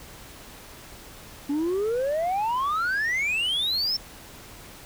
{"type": "exponential sweep", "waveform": "sine", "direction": "up", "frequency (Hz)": [277.2, 5450], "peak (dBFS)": -20, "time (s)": [1.49, 3.97], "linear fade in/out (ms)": 10, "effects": ["tanh soft clip ceiling -22 dBFS", "pink hiss -45 dBFS RMS until 4.85 s"]}